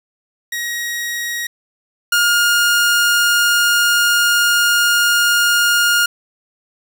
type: tone pair in turn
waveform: sawtooth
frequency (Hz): 1894 / 1418.9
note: A#6 / F6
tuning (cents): +27 / +27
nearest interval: perfect fourth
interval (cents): 500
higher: first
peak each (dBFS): -17 / -8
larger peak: second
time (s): 0.52-1.47 / 2.12-6.06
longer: second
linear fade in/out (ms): 5
effects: 7-bit